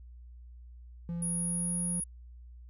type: tone with pitch glide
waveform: triangle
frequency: 170.6 to 174.99 Hz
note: F3 to F3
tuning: -40 to +4 cents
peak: -31 dBFS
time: 1.09-2 s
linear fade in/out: 0 ms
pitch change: +44 cents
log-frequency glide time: 1.2-1.77 s
type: tone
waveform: sine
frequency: 10390 Hz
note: E9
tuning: 26 cents flat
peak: -32 dBFS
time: 1.22-2.04 s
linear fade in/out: 5 ms
effects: added 60 Hz sine -47 dBFS peak until 2.69 s